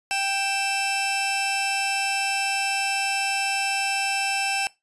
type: tone pair together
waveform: sawtooth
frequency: 784 / 2652 Hz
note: G5 / E7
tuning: 0 / +10 cents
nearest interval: octave + major sixth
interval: 2110 cents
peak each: -22 dBFS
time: 0.11-4.67 s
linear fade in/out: 0 ms
effects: noise-tail reverb RT60 0.2 s tail -20 dB re dry + resampled to 24000 Hz

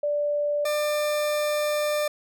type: tone pair in turn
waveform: sine / 40% pulse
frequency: 586 / 596.6 Hz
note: D5 / D5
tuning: -4 / +27 cents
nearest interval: unison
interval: 31 cents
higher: second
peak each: -22 dBFS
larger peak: neither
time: 0.03-0.65 / 0.65-2.08 s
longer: second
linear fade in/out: 5 ms
effects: none

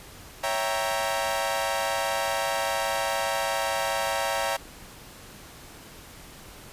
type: chord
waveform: sawtooth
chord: C# diminished seventh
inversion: none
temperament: equal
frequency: 554.4 / 659.3 / 784 / 932.3 Hz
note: C#5 / E5 / G5 / Bb5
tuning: 0 / 0 / 0 / 0 cents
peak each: -27 dBFS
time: 0.43-4.57 s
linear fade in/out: 10 ms
effects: pink hiss -46 dBFS RMS until 6.72 s + resampled to 32000 Hz

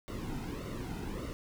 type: noise with flanger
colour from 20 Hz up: brown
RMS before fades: -39 dBFS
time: 0.08-1.33 s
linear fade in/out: 0 ms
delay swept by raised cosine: 1.2 to 1.8 ms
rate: 1.7 Hz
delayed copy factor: -0.7
effects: none

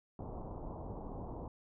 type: low-pass noise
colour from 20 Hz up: pink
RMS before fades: -44 dBFS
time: 0.19-1.48 s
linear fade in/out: 2 ms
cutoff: 1000 Hz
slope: 48 dB/octave
effects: none

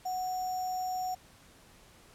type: tone with sample-and-hold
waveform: sine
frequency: 740 Hz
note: F#5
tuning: in tune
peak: -31 dBFS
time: 0.05-1.15 s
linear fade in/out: 10 ms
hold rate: 6300 Hz
effects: pink hiss -58 dBFS RMS until 2.14 s + low-pass 12000 Hz 12 dB/octave

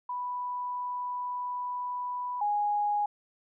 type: tone pair in turn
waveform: sine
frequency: 987.8 / 827.3 Hz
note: B5 / G#5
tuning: 0 / -7 cents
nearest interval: minor third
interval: 307 cents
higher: first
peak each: -31 / -25 dBFS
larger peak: second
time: 0.09-2.41 / 2.41-3.06 s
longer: first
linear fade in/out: 5 ms
effects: none

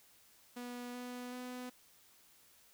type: tone with pitch steps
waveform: sawtooth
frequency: 244.3 / 247 / 249.7 Hz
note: B3 / B3 / B3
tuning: -19 / 0 / +19 cents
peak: -39 dBFS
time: 0.56-1.7 s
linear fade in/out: 10 ms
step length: 380 ms
effects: white hiss -65 dBFS RMS until 2.73 s

